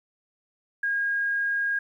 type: tone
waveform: sine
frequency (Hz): 1629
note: G#6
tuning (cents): -34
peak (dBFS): -23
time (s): 0.83-1.79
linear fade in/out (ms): 5
effects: 10-bit